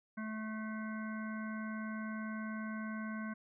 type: harmonic tone with a mistuned harmonic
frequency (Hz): 217.7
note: A3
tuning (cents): -18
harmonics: 1 / 3 / 5 / 7 / 9 / 10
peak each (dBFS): -39 / -52 / -49 / -47 / -56 / -57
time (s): 0.17-3.34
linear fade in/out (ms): 10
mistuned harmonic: 10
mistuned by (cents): -36
effects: none